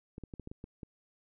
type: clicks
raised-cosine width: 3 ms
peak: -30 dBFS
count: 8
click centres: 0.181 / 0.237 / 0.338 / 0.397 / 0.474 / 0.515 / 0.641 / 0.832 s
effects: none